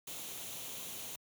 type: noise with comb filter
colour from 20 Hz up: white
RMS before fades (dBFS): -44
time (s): 0.07-1.16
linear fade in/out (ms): 5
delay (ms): 0.3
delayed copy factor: +0.5
effects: high-pass 80 Hz 12 dB/octave